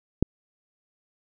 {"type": "click", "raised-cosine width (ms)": 3, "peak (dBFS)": -6, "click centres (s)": 0.226, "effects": []}